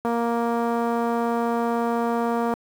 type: click train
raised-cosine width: 1 ms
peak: -12 dBFS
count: 583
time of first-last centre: 0.05-2.537 s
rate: 234 Hz
effects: high-pass 80 Hz 12 dB/octave + 7-bit